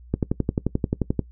click train, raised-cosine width 3 ms, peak -8 dBFS, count 13, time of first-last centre 0.14-1.193 s, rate 11.4 Hz, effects noise-tail reverb RT60 0.1 s tail -20 dB re dry + added 60 Hz sine -43 dBFS peak until 1.31 s

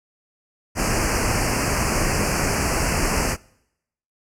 pink band-stop noise, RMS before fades -21 dBFS, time 0.75-3.37 s, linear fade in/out 50 ms, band 2800 to 4600 Hz, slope 96 dB/octave, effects noise-tail reverb RT60 0.8 s tail -24 dB re dry + low-pass 10000 Hz 12 dB/octave

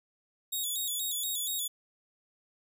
5% pulse tone with vibrato, 3597 Hz, A7, 37 cents sharp, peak -24 dBFS, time 0.52-1.68 s, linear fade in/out 10 ms, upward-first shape square, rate 4.2 Hz, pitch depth 80 cents each way, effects none

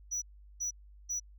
sine tone bursts, 5890 Hz, F#8, 9 cents flat, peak -29 dBFS, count 3, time 0.11-1.2 s, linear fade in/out 20 ms, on 110 ms, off 380 ms, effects tanh soft clip ceiling -31 dBFS + added 50 Hz sine -52 dBFS peak until 1.38 s

